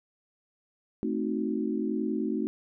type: chord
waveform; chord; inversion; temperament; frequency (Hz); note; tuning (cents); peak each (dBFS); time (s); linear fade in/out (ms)
sine; A diminished seventh; none; equal; 220 / 261.6 / 311.1 / 370; A3 / C4 / Eb4 / Gb4; 0 / 0 / 0 / 0; -31 / -33 / -32 / -34; 1.03-2.47; 0
effects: none